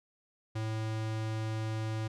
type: tone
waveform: square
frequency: 110 Hz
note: A2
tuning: in tune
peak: -33 dBFS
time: 0.55-2.08 s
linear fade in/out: 10 ms
effects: low-pass 7000 Hz 12 dB/octave